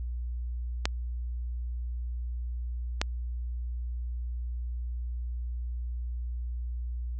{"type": "clicks", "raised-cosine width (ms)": 0.2, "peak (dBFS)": -8, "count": 2, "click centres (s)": [0.855, 3.015], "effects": ["added 60 Hz sine -31 dBFS peak until 7.19 s", "AAC 32 kbps"]}